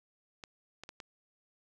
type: clicks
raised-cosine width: 0.2 ms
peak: -27 dBFS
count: 4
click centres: 0.438 / 0.836 / 0.891 / 1.002 s
effects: none